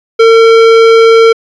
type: tone with hard clipping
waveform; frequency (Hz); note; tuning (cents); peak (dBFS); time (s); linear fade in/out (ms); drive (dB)
sine; 453.7; A#4; -47; -3; 0.19-1.33; 10; 15
effects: resampled to 22050 Hz